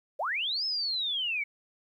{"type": "linear two-way sweep", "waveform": "sine", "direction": "up then down", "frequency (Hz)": [485.7, 5250, 2188], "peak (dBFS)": -28, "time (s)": [0.19, 1.44], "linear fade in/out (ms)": 10, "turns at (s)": 0.65, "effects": ["11-bit"]}